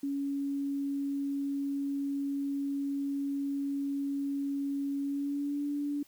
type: tone with pitch glide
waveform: sine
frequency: 279.6 to 288.5 Hz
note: C#4 to D4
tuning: +15 to -31 cents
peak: -30 dBFS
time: 0.03-6.03 s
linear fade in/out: 5 ms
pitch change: +54 cents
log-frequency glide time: 5.02-5.65 s
effects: white hiss -62 dBFS RMS until 6.07 s